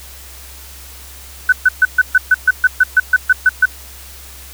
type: tone bursts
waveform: sine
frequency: 1504 Hz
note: F#6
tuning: 28 cents sharp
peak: -5 dBFS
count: 14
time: 1.49-3.656 s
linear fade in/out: 5 ms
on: 34 ms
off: 130 ms
effects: added 66 Hz sine -37 dBFS peak until 4.53 s + white hiss -37 dBFS RMS until 4.53 s